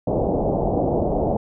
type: low-pass noise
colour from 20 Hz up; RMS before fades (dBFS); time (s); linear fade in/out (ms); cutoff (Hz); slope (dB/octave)
white; -21; 0.07-1.37; 5; 750; 48
effects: none